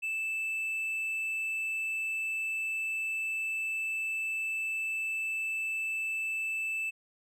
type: tone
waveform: triangle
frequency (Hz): 2637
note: E7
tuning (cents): 0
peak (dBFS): -29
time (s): 0.02-6.91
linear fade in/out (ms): 20
effects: none

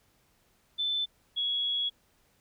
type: tone pair in turn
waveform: sine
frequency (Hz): 3523 / 3345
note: A7 / G#7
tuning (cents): +1 / +12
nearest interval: minor second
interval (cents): 89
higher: first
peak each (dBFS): -27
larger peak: neither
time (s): 0.78-1.06 / 1.36-1.9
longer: second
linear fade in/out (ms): 20
effects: pink hiss -68 dBFS RMS until 2.4 s

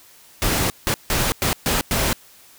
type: noise bursts at uneven times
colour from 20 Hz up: pink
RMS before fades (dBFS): -20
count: 6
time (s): 0.42-0.7 / 0.87-0.94 / 1.1-1.32 / 1.42-1.53 / 1.66-1.81 / 1.91-2.13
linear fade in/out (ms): 0
effects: white hiss -49 dBFS RMS until 2.58 s

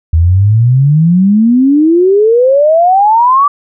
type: exponential sweep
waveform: sine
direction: up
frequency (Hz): 78.4 to 1174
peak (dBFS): -4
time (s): 0.13-3.48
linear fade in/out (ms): 5
effects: none

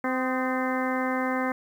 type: harmonic tone with a mistuned harmonic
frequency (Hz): 258.3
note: C4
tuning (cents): -22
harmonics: 1 / 2 / 3 / 4 / 5 / 6 / 7 / 8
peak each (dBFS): -28 / -31 / -33 / -34 / -35 / -36 / -36 / -37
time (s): 0.04-1.52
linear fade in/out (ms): 2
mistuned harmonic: 5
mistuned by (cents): -53
effects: 9-bit

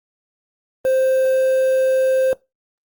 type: tone with quantisation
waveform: triangle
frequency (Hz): 523.3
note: C5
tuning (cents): 0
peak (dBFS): -12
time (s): 0.85-2.33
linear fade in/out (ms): 0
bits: 6
effects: noise-tail reverb RT60 0.2 s tail -20 dB re dry + Opus 24 kbps

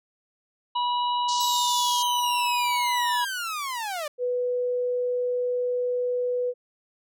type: harmonic tone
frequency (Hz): 974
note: B5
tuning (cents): -24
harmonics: 1 / 3 / 4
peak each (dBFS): -23 / -33 / -35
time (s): 0.75-3.25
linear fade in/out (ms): 10
type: band-pass noise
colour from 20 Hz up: white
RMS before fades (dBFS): -32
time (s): 1.28-2.03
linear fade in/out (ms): 10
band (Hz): 3800 to 6900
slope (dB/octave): 48
type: linear sweep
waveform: sawtooth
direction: down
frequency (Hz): 3951 to 571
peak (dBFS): -25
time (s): 1.4-4.08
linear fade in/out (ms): 5
type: tone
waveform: sine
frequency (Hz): 493.9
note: B4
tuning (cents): 0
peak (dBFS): -23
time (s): 4.18-6.54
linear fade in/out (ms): 50
effects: none

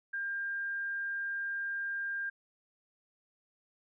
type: tone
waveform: sine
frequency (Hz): 1600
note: G6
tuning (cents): +35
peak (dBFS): -33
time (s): 0.13-2.3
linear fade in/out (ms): 10
effects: none

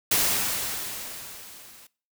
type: noise with level ramp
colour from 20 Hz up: white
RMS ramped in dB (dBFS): -21 to -50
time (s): 0.11-1.87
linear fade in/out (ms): 5
effects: noise-tail reverb RT60 0.4 s tail -22 dB re dry

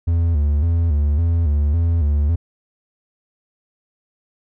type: tone with vibrato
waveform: triangle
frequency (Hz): 78.5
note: D#2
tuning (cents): +16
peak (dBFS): -12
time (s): 0.07-2.36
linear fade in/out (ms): 10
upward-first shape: square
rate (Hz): 1.8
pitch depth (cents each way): 120
effects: none

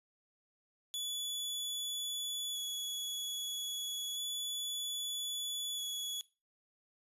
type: tone with vibrato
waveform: sawtooth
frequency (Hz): 3406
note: G#7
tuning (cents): +43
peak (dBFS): -34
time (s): 0.94-6.21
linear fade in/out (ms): 0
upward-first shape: square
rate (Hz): 0.31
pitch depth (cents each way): 12
effects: noise-tail reverb RT60 0.3 s tail -20 dB re dry + resampled to 32000 Hz

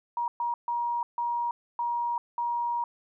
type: tone bursts at uneven times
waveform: sine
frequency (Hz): 950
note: A#5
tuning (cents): +33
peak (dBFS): -26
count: 6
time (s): 0.17-0.28 / 0.4-0.54 / 0.68-1.03 / 1.18-1.51 / 1.79-2.18 / 2.38-2.84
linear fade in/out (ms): 2
effects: none

